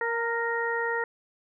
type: harmonic tone with a mistuned harmonic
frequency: 466.2 Hz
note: A#4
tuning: in tune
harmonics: 1 / 2 / 3 / 4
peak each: -30 / -32 / -34 / -30 dBFS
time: 0.01-1.04 s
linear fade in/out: 2 ms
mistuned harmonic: 2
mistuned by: -20 cents
effects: none